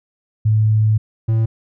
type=tone pair in turn; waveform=sine / triangle; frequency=108.3 / 111.93 Hz; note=A2 / A2; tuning=-27 / +30 cents; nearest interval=minor second; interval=57 cents; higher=second; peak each=-11 dBFS; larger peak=neither; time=0.45-0.98 / 1.28-1.46 s; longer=first; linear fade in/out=10 ms; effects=none